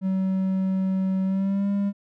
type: tone with pitch glide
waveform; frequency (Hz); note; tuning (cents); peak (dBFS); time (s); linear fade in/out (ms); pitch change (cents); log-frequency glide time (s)
triangle; 189.7 to 200.3; F#3 to G3; +43 to +38; -19; 0.01-1.93; 50; +95; 1.24-1.68
effects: none